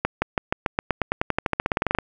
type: accelerating click train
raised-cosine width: 0.5 ms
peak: -5 dBFS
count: 23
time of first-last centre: 0.05-1.987 s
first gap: 170 ms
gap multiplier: 0.93
effects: none